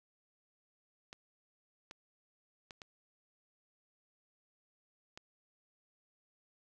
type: clicks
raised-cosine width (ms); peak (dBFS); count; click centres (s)
0.2; -30; 5; 1.129 / 1.911 / 2.708 / 2.818 / 5.175
effects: none